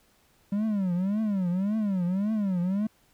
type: tone with vibrato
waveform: triangle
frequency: 196 Hz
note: G3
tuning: in tune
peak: -22 dBFS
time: 0.52-2.87 s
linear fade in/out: 5 ms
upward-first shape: triangle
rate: 1.8 Hz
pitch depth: 230 cents each way
effects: pink hiss -64 dBFS RMS until 3.13 s